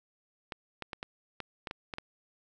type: clicks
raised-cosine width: 0.3 ms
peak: -21 dBFS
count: 9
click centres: 0.522 / 0.823 / 0.932 / 1.029 / 1.403 / 1.672 / 1.711 / 1.938 / 1.984 s
effects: none